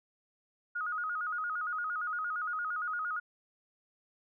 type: tone with vibrato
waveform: sine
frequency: 1344 Hz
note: E6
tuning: 33 cents sharp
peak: -32 dBFS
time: 0.75-3.2 s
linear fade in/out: 10 ms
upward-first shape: square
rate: 8.7 Hz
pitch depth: 110 cents each way
effects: none